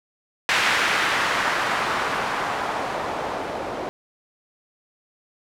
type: noise with low-pass filter sweep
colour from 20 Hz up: blue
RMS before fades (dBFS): -24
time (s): 0.49-3.89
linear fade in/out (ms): 0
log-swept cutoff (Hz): 2000 to 610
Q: 1.2
effects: none